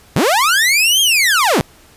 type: linear two-way sweep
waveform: sawtooth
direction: up then down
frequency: 103.83 to 3268 to 103.83 Hz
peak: -7 dBFS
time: 0.16-1.61 s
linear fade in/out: 0 ms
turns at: 1.01 s
effects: pink hiss -46 dBFS RMS until 1.96 s + resampled to 32000 Hz